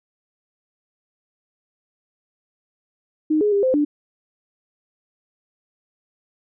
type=tone with pitch steps; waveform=sine; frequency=308.8 / 417.3 / 401.9 / 518 / 294.4 Hz; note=D#4 / G#4 / G4 / C5 / D4; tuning=-13 / +8 / +43 / -17 / +4 cents; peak=-15 dBFS; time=3.3-3.85 s; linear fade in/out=10 ms; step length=110 ms; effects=none